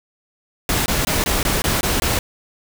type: noise bursts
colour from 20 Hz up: pink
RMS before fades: -19 dBFS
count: 8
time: 0.69-2.19 s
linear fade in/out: 2 ms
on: 170 ms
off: 20 ms
effects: none